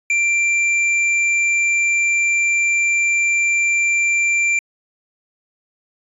sine tone with tanh clipping, 2360 Hz, D7, 8 cents sharp, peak -16 dBFS, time 0.1-4.59 s, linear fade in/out 2 ms, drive 11 dB, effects resampled to 24000 Hz

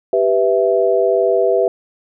sine chord, E minor, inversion first, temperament equal, 392 / 493.9 / 659.3 Hz, G4 / B4 / E5, 0 / 0 / 0 cents, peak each -16 dBFS, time 0.13-1.68 s, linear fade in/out 2 ms, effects none

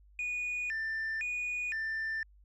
sine tone with vibrato, 2093 Hz, C7, in tune, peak -30 dBFS, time 0.19-2.23 s, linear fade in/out 2 ms, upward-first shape square, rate 0.98 Hz, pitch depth 280 cents each way, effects tanh soft clip ceiling -31 dBFS + added 50 Hz sine -57 dBFS peak until 2.44 s

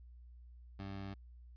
20% pulse tone, 98 Hz, G2, in tune, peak -38 dBFS, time 0.79-1.14 s, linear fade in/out 5 ms, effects added 60 Hz sine -53 dBFS peak until 1.56 s + resampled to 11025 Hz

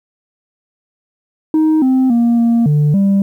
sine tone with pitch steps, 313.2 / 260.3 / 235.3 / 233.1 / 148.3 / 197.3 Hz, D#4 / C4 / A#3 / A#3 / D3 / G3, +11 / -9 / +16 / 0 / +17 / +11 cents, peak -6 dBFS, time 1.54-3.22 s, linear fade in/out 2 ms, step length 280 ms, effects tanh soft clip ceiling -8 dBFS + 8-bit

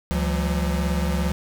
square tone cluster, 71 / 170.6 / 187.9 Hz, C#2 / F3 / F#3, +42 / -40 / +27 cents, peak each -24 / -27 / -29 dBFS, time 0.11-1.32 s, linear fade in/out 0 ms, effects none

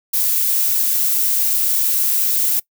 violet noise, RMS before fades -17 dBFS, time 0.13-2.6 s, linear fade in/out 10 ms, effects noise-tail reverb RT60 0.1 s tail -22 dB re dry

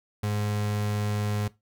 35% pulse tone, 104.3 Hz, G#2, 8 cents sharp, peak -24 dBFS, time 0.23-1.48 s, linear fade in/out 5 ms, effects noise-tail reverb RT60 0.2 s tail -18 dB re dry

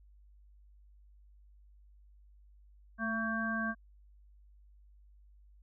harmonic tone with a mistuned harmonic, 225.2 Hz, A3, 40 cents sharp, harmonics 1 / 3 / 5 / 7, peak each -35 / -42 / -40 / -35 dBFS, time 2.98-3.75 s, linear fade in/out 50 ms, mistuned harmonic 1, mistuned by -33 cents, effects added 50 Hz sine -57 dBFS peak until 5.62 s

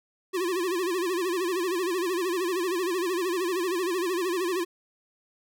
square tone with vibrato, 358.7 Hz, F4, 46 cents sharp, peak -26 dBFS, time 0.33-4.65 s, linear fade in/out 20 ms, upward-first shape sine, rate 13 Hz, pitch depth 120 cents each way, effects none

